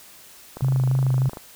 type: click train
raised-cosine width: 1 ms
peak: -20 dBFS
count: 22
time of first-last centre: 0.57-1.372 s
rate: 26.2 Hz
type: tone with vibrato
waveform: sine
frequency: 130.81 Hz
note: C3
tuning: in tune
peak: -17 dBFS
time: 0.62-1.29 s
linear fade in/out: 5 ms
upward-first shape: sine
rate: 3.3 Hz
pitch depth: 23 cents each way
effects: white hiss -47 dBFS RMS until 1.55 s